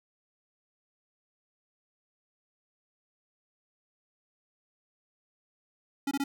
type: tone bursts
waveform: square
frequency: 278.1 Hz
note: C#4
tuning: 6 cents sharp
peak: -28 dBFS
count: 3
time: 6.07-6.24 s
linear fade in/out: 5 ms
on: 42 ms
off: 22 ms
effects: none